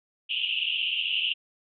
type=band-pass noise; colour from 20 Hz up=white; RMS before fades=-28 dBFS; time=0.29-1.34 s; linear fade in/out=20 ms; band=2700 to 3100 Hz; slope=96 dB/octave; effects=none